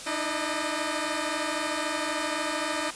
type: tone cluster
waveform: 10% pulse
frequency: 298.4 / 322.2 / 610 Hz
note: D4 / E4 / D#5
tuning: +28 / -39 / -34 cents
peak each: -24 dBFS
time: 0.06-2.91 s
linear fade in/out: 10 ms
effects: white hiss -40 dBFS RMS until 2.95 s + resampled to 22050 Hz